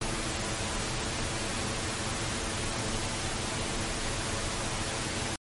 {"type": "noise with comb filter", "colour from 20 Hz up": "pink", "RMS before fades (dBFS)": -32, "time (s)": [0.01, 5.36], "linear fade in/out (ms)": 5, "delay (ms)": 9, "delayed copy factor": 0.5, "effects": ["MP3 48 kbps"]}